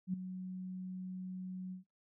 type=tone with ADSR envelope; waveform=sine; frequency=185 Hz; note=F#3; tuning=in tune; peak=-30 dBFS; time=0.07-1.84 s; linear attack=66 ms; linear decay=7 ms; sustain=-10 dB; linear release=120 ms; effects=noise-tail reverb RT60 0.2 s tail -26 dB re dry